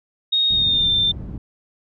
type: tone with pitch glide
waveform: sine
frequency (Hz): 3729 to 3577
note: A#7 to A7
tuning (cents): 0 to +28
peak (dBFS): -15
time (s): 0.32-1.12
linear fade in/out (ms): 10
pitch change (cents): -72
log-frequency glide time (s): 0.53-0.89
type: low-pass noise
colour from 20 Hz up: white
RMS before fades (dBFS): -31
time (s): 0.5-1.38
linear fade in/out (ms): 5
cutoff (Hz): 140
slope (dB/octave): 12
effects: none

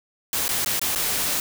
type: noise with dropouts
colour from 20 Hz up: white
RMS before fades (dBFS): -24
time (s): 0.33-1.4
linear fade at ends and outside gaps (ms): 1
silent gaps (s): 0.481-0.49 / 0.647-0.66 / 0.795-0.815 / 0.95-0.958
effects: none

